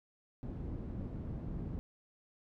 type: low-pass noise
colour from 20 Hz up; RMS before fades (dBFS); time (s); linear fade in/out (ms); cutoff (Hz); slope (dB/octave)
white; -41; 0.43-1.79; 0; 160; 12
effects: none